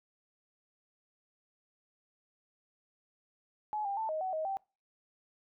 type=tone with pitch steps; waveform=sine; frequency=849 / 797 / 885 / 626 / 751 / 630 / 778 Hz; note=G#5 / G5 / A5 / D#5 / F#5 / D#5 / G5; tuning=+38 / +28 / +10 / +10 / +26 / +21 / -13 cents; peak=-32 dBFS; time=3.73-4.57 s; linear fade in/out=0 ms; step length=120 ms; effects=noise-tail reverb RT60 0.3 s tail -24 dB re dry